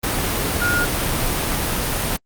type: tone in noise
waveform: sine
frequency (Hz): 1427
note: F6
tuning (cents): +37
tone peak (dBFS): -18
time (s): 0.61-0.85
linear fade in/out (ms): 10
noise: pink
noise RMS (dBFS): -21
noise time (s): 0.03-2.17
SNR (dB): 0
effects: Opus 32 kbps